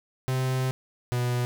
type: tone pair in turn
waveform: 45% pulse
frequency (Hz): 129.8 / 122.85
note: C3 / B2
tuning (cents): -13 / -9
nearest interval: minor second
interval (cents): 96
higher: first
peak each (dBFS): -24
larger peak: neither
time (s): 0.28-0.71 / 1.12-1.45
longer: first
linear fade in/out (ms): 0
effects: none